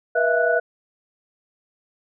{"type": "tone cluster", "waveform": "sine", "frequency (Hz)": [482.8, 643, 674, 1477], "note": ["B4", "E5", "E5", "F#6"], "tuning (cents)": [-39, -43, 38, -3], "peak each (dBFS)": -22, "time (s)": [0.15, 0.6], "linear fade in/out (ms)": 10, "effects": []}